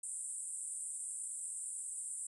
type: band-pass noise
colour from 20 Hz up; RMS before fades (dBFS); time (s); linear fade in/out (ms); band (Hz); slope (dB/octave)
white; -43; 0.03-2.27; 5; 7900 to 9500; 96
effects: none